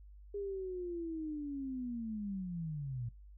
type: linear sweep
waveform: sine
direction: down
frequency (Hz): 408.4 to 114.5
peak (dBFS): -37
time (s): 0.34-3.09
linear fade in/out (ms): 5
effects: noise-tail reverb RT60 0.2 s tail -20 dB re dry + added 50 Hz sine -52 dBFS peak until 3.37 s